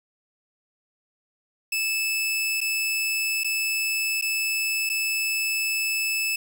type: tone with dropouts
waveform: sawtooth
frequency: 2620 Hz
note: E7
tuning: 11 cents flat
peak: -20 dBFS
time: 1.72-6.36 s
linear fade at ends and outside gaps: 5 ms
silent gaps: 2.606-2.613 / 3.436-3.444 / 4.213-4.222 / 4.893-4.898 s
effects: 8-bit